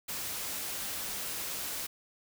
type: noise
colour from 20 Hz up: white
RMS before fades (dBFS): -37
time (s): 0.08-1.87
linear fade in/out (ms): 10
effects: none